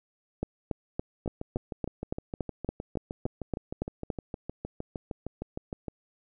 two click trains, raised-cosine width 2 ms, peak -16 / -21 dBFS, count 14 / 31, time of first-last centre 0.43-4.102 / 1.26-5.882 s, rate 3.54 / 6.49 Hz, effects none

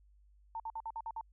sine tone bursts, 900 Hz, A5, 39 cents sharp, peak -37 dBFS, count 7, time 0.55-1.211 s, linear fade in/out 2 ms, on 49 ms, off 53 ms, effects added 50 Hz sine -61 dBFS peak until 1.32 s

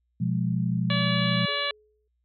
sine chord, F diminished, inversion second, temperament equal with one note detuned, 123.47 / 175.52 / 207.7 Hz, Cb3 / F3 / Ab3, 0 / +9 / 0 cents, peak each -27 / -26 / -30 dBFS, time 0.2-1.46 s, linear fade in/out 10 ms
harmonic tone, 573 Hz, D5, 43 cents flat, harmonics 1 / 2 / 3 / 4 / 5 / 6 / 7, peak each -33 / -33 / -33 / -33 / -33 / -33 / -33 dBFS, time 0.9-1.71 s, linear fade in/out 2 ms
sine tone with exponential decay, 425.2 Hz, G#4, 41 cents sharp, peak -36 dBFS, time 1.48-2.08 s, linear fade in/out 5 ms, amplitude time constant 130 ms
effects added 60 Hz sine -70 dBFS peak until 2.24 s

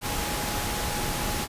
sine tone in noise, 834 Hz, G#5, 7 cents sharp, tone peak -36 dBFS, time 0.01-1.48 s, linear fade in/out 50 ms, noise pink, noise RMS -29 dBFS, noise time 0.01-1.48 s, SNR -10 dB, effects resampled to 32000 Hz

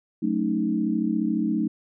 sine chord, D# half-diminished seventh, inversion first, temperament equal, 185 / 220 / 277.2 / 311.1 Hz, F#3 / A3 / C#4 / D#4, 0 / 0 / 0 / 0 cents, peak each -29 / -25 / -30 / -26 dBFS, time 0.22-1.68 s, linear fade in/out 10 ms, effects none

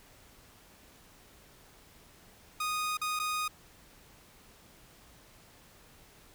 sawtooth tone with dropouts, 1240 Hz, D#6, 6 cents flat, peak -27 dBFS, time 2.6-3.48 s, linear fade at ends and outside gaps 5 ms, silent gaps 2.972-3.014 / 3.192-3.197 s, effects pink hiss -58 dBFS RMS until 6.34 s

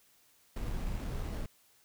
brown noise with sample-and-hold, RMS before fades -36 dBFS, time 0.56-1.46 s, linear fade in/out 2 ms, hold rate 4900 Hz, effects white hiss -66 dBFS RMS until 1.84 s

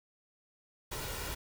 pink noise with comb filter, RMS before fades -39 dBFS, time 0.91-1.35 s, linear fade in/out 10 ms, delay 2.1 ms, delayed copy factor +0.5, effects none

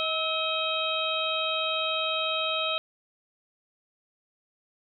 harmonic tone with a mistuned harmonic, 634 Hz, D#5, 32 cents sharp, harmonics 1 / 2 / 4 / 5 / 6, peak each -32 / -32 / -32 / -32 / -32 dBFS, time 0-2.78 s, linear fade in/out 0 ms, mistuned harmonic 2, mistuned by +40 cents, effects none

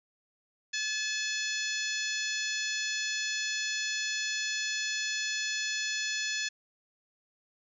harmonic tone, 860 Hz, A5, 40 cents flat, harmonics 2 / 3 / 4 / 5 / 6 / 7 / 8, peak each -35 / -37 / -38 / -39 / -40 / -40 / -41 dBFS, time 0.73-6.49 s, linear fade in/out 10 ms, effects none

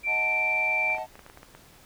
sine tone, 2349 Hz, D7, in tune, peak -23 dBFS, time 0.03-0.98 s, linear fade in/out 50 ms
triangle chord, D# diminished, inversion none, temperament equal with one note detuned, 630.6 / 740 / 880 Hz, D#5 / F#5 / A5, +23 / 0 / 0 cents, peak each -33 dBFS, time 0.06-1.07 s, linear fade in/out 50 ms
clicks, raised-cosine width 0.5 ms, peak -30 dBFS, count 10, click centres 0.902 / 0.948 / 0.984 / 1.155 / 1.193 / 1.264 / 1.299 / 1.374 / 1.431 / 1.55 s
effects pink hiss -54 dBFS RMS until 1.85 s

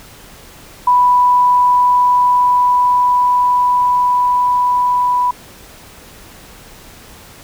sine tone with level ramp, 987.8 Hz, B5, in tune, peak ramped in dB -7 to -11 dBFS, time 0.87-5.31 s, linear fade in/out 5 ms, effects pink hiss -39 dBFS RMS until 7.43 s

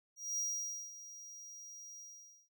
square tone with ADSR envelope, 5730 Hz, F8, 44 cents sharp, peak -34 dBFS, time 0.16-2.49 s, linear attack 220 ms, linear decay 530 ms, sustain -15 dB, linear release 490 ms, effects none

